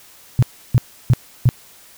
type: tone bursts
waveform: sine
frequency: 123.47 Hz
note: B2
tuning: in tune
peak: -8 dBFS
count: 4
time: 0.39-1.49 s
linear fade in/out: 0 ms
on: 35 ms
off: 320 ms
effects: white hiss -46 dBFS RMS until 1.97 s